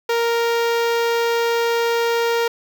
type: tone with notch filter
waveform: sawtooth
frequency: 466.2 Hz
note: A#4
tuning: in tune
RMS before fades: -19 dBFS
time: 0.09-2.48 s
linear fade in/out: 5 ms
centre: 9400 Hz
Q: 0.8
effects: none